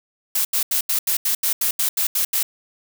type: noise bursts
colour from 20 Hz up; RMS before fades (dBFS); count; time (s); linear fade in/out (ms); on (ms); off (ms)
blue; -20; 12; 0.35-2.43; 5; 100; 80
effects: none